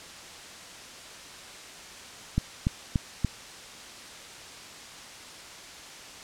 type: click train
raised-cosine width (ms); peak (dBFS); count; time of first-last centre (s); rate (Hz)
5; -11; 4; 2.38-3.247; 3.46
effects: white hiss -44 dBFS RMS until 6.23 s + low-pass 7000 Hz 12 dB/octave